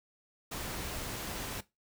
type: noise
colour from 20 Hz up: pink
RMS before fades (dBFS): -39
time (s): 0.51-1.61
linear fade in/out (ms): 10
effects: noise-tail reverb RT60 0.2 s tail -18 dB re dry